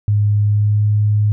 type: tone with pitch glide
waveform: sine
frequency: 103.83 to 104.98 Hz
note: G#2 to G#2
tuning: 0 to +19 cents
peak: -11 dBFS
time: 0.08-1.32 s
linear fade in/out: 0 ms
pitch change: +19 cents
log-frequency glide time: 0.43-0.83 s
effects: none